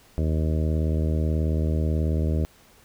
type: harmonic tone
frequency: 78.4 Hz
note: D#2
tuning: 14 cents sharp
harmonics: 1 / 2 / 3 / 4 / 5 / 6 / 7 / 8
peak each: -22 / -28 / -32 / -34 / -36 / -38 / -39 / -40 dBFS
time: 0.18-2.45 s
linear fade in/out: 0 ms
effects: pink hiss -55 dBFS RMS until 2.84 s